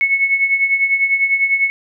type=tone with tremolo; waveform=sine; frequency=2200 Hz; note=C#7; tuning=14 cents flat; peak=-9 dBFS; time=0.01-1.7 s; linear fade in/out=0 ms; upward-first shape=triangle; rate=10 Hz; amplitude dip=75%; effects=none